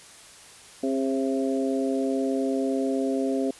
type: harmonic tone with a mistuned harmonic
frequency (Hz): 133.7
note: C3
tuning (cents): +38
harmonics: 2 / 3 / 4 / 5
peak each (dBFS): -25 / -29 / -31 / -33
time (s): 0.83-3.51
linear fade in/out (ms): 5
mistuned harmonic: 3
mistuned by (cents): +20
effects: white hiss -48 dBFS RMS until 3.59 s + resampled to 24000 Hz